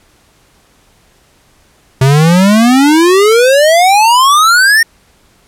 square exponential sweep, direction up, 129.1 to 1864.7 Hz, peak -5 dBFS, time 2.01-4.83 s, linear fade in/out 5 ms, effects pink hiss -49 dBFS RMS until 5.47 s + low-pass 12000 Hz 12 dB/octave

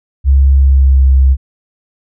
sine tone with pitch glide, 68.1 to 66.47 Hz, C#2 to C2, -30 to +28 cents, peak -4 dBFS, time 0.24-1.37 s, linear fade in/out 50 ms, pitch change -42 cents, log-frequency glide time 0.55-1.06 s, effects none

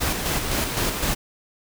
pink noise with tremolo, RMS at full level -23 dBFS, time 0-1.15 s, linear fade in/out 20 ms, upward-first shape square, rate 3.9 Hz, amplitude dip 40%, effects none

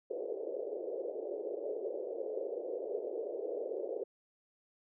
pink band-pass noise, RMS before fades -39 dBFS, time 0.1-4.04 s, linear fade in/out 10 ms, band 390 to 560 Hz, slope 48 dB/octave, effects none

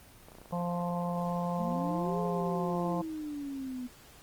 clicks, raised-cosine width 1 ms, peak -35 dBFS, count 7, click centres 0.285 / 0.319 / 0.352 / 0.385 / 0.416 / 0.458 / 0.51 s
harmonic tone, 174.61 Hz, F3, in tune, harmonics 1 / 3 / 4 / 5 / 6, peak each -32 / -37 / -38 / -39 / -40 dBFS, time 0.52-3.02 s, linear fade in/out 10 ms
sine exponential two-way sweep, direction up then down, 205.7 to 425.5 to 245.2 Hz, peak -35 dBFS, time 1.58-3.88 s, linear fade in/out 20 ms, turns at 2.2 s
effects pink hiss -55 dBFS RMS until 4.22 s + Opus 24 kbps

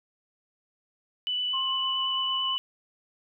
sine tone with vibrato, 2977 Hz, F#7, 10 cents sharp, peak -26 dBFS, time 1.27-2.58 s, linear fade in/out 0 ms, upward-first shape sine, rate 8.9 Hz, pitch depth 8 cents each way
sine tone with tremolo, 1061 Hz, C6, 24 cents sharp, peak -30 dBFS, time 1.53-2.57 s, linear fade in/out 10 ms, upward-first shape sine, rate 6.5 Hz, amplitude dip 30%
effects none

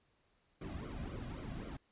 brown noise with flanger, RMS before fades -44 dBFS, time 0.61-1.77 s, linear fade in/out 5 ms, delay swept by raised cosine 1.1 to 2.3 ms, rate 3.8 Hz, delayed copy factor -0.75, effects pink hiss -75 dBFS RMS until 1.91 s + resampled to 8000 Hz

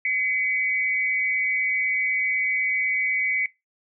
sine tone pair together, 2038 / 2254 Hz, C7 / C#7, -46 / +28 cents, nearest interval major second, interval 174 cents, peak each -24 dBFS, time 0.05-3.46 s, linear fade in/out 2 ms, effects noise-tail reverb RT60 0.2 s tail -19 dB re dry

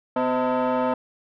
sine tone with frequency modulation, 130.81 Hz, C3, in tune, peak -17 dBFS, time 0.16-0.94 s, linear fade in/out 5 ms, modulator 383 Hz, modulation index 2.5, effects tanh soft clip ceiling -19 dBFS

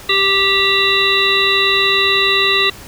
harmonic tone with a mistuned harmonic, 392 Hz, G4, in tune, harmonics 1 / 3 / 5 / 7 / 9 / 10, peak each -20 / -20 / -18 / -17 / -21 / -16 dBFS, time 0.09-2.7 s, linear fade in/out 5 ms, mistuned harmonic 9, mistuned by +22 cents, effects pink hiss -36 dBFS RMS until 2.87 s

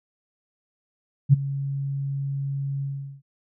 sine tone with ADSR envelope, 138.59 Hz, C#3, in tune, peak -8 dBFS, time 1.29-3.22 s, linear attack 41 ms, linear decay 17 ms, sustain -17 dB, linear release 400 ms, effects none

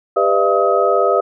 sine tone cluster, 398.1 / 496.1 / 599 / 677 / 1268 Hz, G4 / B4 / D5 / E5 / D#6, +27 / +8 / +34 / +46 / +32 cents, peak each -18 dBFS, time 0.16-1.21 s, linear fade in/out 10 ms, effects none

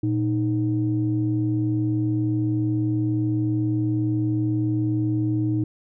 sine tone pair together, 116.62 / 311.1 Hz, A#2 / D#4, +1 / 0 cents, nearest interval octave + perfect fourth, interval 1699 cents, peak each -22 dBFS, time 0.03-5.64 s, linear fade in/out 5 ms, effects tanh soft clip ceiling -12 dBFS

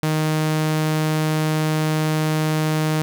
sawtooth tone, 155.56 Hz, D#3, in tune, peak -14 dBFS, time 0.03-3.02 s, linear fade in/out 0 ms, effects none

